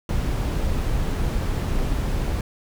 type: noise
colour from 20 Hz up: brown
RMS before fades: -23 dBFS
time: 0.09-2.41 s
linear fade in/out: 2 ms
effects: none